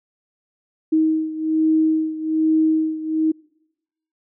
sine beating tone pair, 315.5 / 316.7 Hz, D#4 / D#4, +24 / +31 cents, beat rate 1.2 Hz, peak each -17 / -21 dBFS, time 0.92-3.32 s, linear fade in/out 10 ms, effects noise-tail reverb RT60 0.9 s tail -26 dB re dry

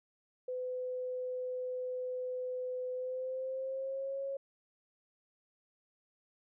sine tone with pitch glide, 505 to 547.5 Hz, B4 to C#5, +39 to -22 cents, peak -35 dBFS, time 0.48-4.37 s, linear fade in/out 5 ms, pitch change +139 cents, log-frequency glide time 2.93-4.2 s, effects none

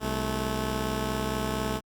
10% pulse tone pair together, 64.37 / 216.5 Hz, C2 / A3, -28 / -28 cents, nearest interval octave + major sixth, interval 2100 cents, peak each -22 dBFS, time 0-1.81 s, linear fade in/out 50 ms, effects Opus 48 kbps

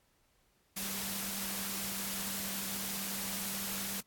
sine tone in noise, 195.6 Hz, G3, 4 cents flat, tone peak -45 dBFS, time 0.76-4.01 s, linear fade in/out 10 ms, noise white, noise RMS -38 dBFS, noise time 0.76-4.01 s, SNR -10 dB, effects pink hiss -72 dBFS RMS until 4.06 s + AAC 64 kbps

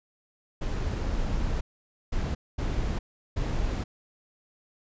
brown noise bursts at uneven times, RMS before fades -28 dBFS, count 4, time 0.61-1.61 / 2.12-2.35 / 2.58-2.99 / 3.36-3.84 s, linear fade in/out 10 ms, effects resampled to 16000 Hz

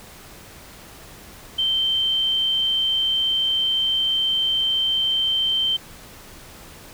sine tone, 3117 Hz, G7, 11 cents flat, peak -18 dBFS, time 1.58-5.77 s, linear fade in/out 10 ms, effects pink hiss -43 dBFS RMS until 6.93 s

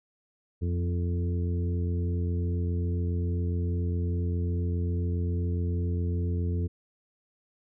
harmonic tone with a mistuned harmonic, 87.31 Hz, F2, in tune, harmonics 1 / 2 / 3 / 4 / 5, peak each -26 / -35 / -39 / -41 / -41 dBFS, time 0.61-6.68 s, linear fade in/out 20 ms, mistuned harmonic 3, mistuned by -16 cents, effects none

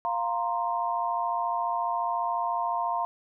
sine chord, F suspended fourth, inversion none, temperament equal, 698.5 / 932.3 / 1046.5 Hz, F5 / Bb5 / C6, 0 / 0 / 0 cents, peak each -30 / -29 / -31 dBFS, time 0.05-3.05 s, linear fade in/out 0 ms, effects none

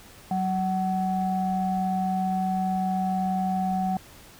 sine tone pair together, 187.7 / 750.1 Hz, F#3 / F#5, +25 / +23 cents, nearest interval 2 octaves, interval 2398 cents, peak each -25 dBFS, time 0.31-3.97 s, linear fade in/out 2 ms, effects tanh soft clip ceiling -16 dBFS + pink hiss -49 dBFS RMS until 4.39 s

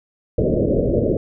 white low-pass noise, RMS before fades -18 dBFS, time 0.38-1.17 s, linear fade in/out 2 ms, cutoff 600 Hz, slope 96 dB/octave, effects none

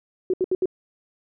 sine tone bursts, 370 Hz, F#4, in tune, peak -18 dBFS, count 4, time 0.3-0.657 s, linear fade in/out 2 ms, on 36 ms, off 71 ms, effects none

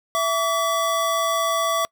square tone pair together, 663 / 1143.6 Hz, E5 / D6, +10 / -46 cents, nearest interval major sixth, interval 944 cents, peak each -24 / -22 dBFS, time 0.15-1.85 s, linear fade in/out 0 ms, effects noise-tail reverb RT60 0.1 s tail -26 dB re dry

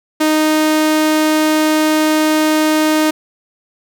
sawtooth tone, 309.8 Hz, D#4, 7 cents flat, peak -7 dBFS, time 0.2-3.11 s, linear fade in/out 10 ms, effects none

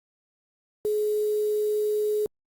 sine tone with quantisation, 422.7 Hz, G#4, 31 cents sharp, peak -22 dBFS, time 0.85-2.26 s, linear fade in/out 0 ms, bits 7, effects Opus 48 kbps

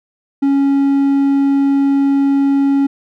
triangle tone, 277.2 Hz, C#4, in tune, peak -8 dBFS, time 0.42-2.87 s, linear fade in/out 10 ms, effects none

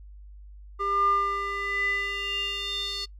square tone with band-pass filter sweep, 399.6 Hz, G4, 33 cents sharp, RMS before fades -28 dBFS, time 0.79-3.06 s, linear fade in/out 20 ms, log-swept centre 1000 to 4300 Hz, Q 6.6, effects noise-tail reverb RT60 0.1 s tail -23 dB re dry + added 50 Hz sine -43 dBFS peak until 3.19 s

